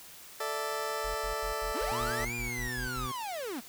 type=chord; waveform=20% pulse; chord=A suspended fourth; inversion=none; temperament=just; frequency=440 / 586.7 / 660 Hz; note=A4 / D5 / E5; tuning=0 / -2 / +2 cents; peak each=-31 / -32 / -35 dBFS; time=0.4-2.25 s; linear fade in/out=5 ms
type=tone bursts; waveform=triangle; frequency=43.65 Hz; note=F1; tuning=in tune; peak=-35 dBFS; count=11; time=1.04-3.07 s; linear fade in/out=10 ms; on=110 ms; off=82 ms
type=linear two-way sweep; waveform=45% pulse; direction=up then down; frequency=207.3 to 2435 to 207.3 Hz; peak=-35 dBFS; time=1.74-3.61 s; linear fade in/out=20 ms; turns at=2.35 s
type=tone with pitch glide; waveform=20% pulse; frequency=119.3 to 127.13 Hz; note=A#2 to C3; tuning=+41 to -49 cents; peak=-33 dBFS; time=1.91-3.12 s; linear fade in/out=10 ms; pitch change=+110 cents; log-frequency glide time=2.33-2.98 s
effects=white hiss -50 dBFS RMS until 3.68 s